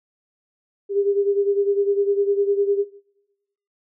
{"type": "beating tone pair", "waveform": "sine", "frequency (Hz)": [400, 409.9], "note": ["G4", "G#4"], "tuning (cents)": [35, -23], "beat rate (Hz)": 9.9, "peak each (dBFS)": [-18, -24], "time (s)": [0.89, 2.85], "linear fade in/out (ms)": 50, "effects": ["noise-tail reverb RT60 0.9 s tail -21 dB re dry"]}